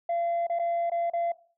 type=tone with dropouts; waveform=sine; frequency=684 Hz; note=F5; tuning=36 cents flat; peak=-23 dBFS; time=0.09-1.32 s; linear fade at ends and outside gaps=5 ms; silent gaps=0.469-0.497 / 0.589-0.595 / 0.899-0.917 / 1.1-1.134 s; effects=noise-tail reverb RT60 0.4 s tail -18 dB re dry + tanh soft clip ceiling -23 dBFS